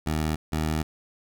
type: tone pair in turn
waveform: 15% pulse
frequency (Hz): 77.78 / 78.13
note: D#2 / D#2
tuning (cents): 0 / +8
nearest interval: unison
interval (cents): 8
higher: second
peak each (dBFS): -18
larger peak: neither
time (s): 0.06-0.36 / 0.52-0.83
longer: second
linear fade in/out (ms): 10
effects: none